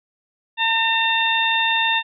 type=harmonic tone; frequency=906 Hz; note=A#5; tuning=50 cents flat; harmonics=1 / 2 / 3 / 4; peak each=-22 / -22 / -22 / -22 dBFS; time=0.57-2.03 s; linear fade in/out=50 ms; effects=none